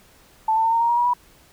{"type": "tone with pitch steps", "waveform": "sine", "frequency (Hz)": [880, 893.3, 906.8, 920.6, 934.5, 948.6, 963, 977.5], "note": ["A5", "A5", "A#5", "A#5", "A#5", "A#5", "B5", "B5"], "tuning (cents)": [0, 26, -48, -22, 4, 30, -44, -18], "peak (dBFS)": -16, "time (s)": [0.48, 1.136], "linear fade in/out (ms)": 5, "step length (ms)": 82, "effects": ["pink hiss -53 dBFS RMS until 1.52 s"]}